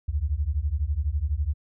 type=beating tone pair; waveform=sine; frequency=67.7 / 79.7 Hz; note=C#2 / D#2; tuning=-40 / +42 cents; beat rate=12 Hz; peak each=-26 dBFS; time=0.08-1.54 s; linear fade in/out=10 ms; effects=none